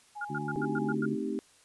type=tone with vibrato; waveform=sine; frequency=830.6 Hz; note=G#5; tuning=in tune; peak=-38 dBFS; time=0.15-0.95 s; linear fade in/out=20 ms; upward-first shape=sine; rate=16 Hz; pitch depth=22 cents each way
type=tone bursts; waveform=sine; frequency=1418 Hz; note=F6; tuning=26 cents sharp; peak=-32 dBFS; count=7; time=0.21-1.058 s; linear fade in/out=5 ms; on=38 ms; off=97 ms
type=harmonic tone; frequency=73.6 Hz; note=D2; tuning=4 cents sharp; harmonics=2 / 3 / 4 / 5; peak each=-37 / -39 / -40 / -41 dBFS; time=0.29-1.16 s; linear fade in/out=20 ms
type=chord; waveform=sine; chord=A half-diminished seventh; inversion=none; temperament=equal; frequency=220 / 261.6 / 311.1 / 392 Hz; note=A3 / C4 / Eb4 / G4; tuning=0 / 0 / 0 / 0 cents; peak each=-36 dBFS; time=0.56-1.39 s; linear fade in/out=0 ms
effects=white hiss -61 dBFS RMS until 1.64 s + resampled to 24000 Hz